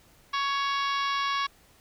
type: harmonic tone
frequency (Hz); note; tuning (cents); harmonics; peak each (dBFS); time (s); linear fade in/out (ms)
557; C#5; +8; 2 / 3 / 4 / 5 / 6 / 7 / 8 / 9 / 10; -27 / -35 / -36 / -39 / -37 / -39 / -43 / -44 / -42; 0.33-1.47; 10
effects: pink hiss -59 dBFS RMS until 1.8 s